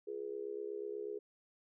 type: tone with amplitude modulation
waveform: sine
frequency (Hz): 415.3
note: G#4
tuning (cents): 0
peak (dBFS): -35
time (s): 0.07-1.19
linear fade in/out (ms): 10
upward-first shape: sine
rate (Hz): 68.2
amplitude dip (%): 90
effects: none